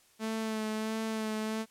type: tone with vibrato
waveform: sawtooth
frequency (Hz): 219.1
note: A3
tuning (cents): -7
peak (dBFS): -28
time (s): 0.19-1.66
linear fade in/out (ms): 50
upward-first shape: sine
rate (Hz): 1.5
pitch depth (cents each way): 22
effects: white hiss -64 dBFS RMS until 1.7 s + low-pass 12000 Hz 12 dB/octave